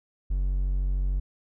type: tone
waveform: triangle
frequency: 46.72 Hz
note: F#1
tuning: 18 cents sharp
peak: -21 dBFS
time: 0.3-1.2 s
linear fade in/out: 10 ms
effects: none